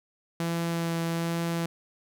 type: tone with vibrato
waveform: sawtooth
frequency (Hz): 167.5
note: E3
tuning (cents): +28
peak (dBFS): -23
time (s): 0.4-1.66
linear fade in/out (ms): 2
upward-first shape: sine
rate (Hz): 1.2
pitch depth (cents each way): 10
effects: none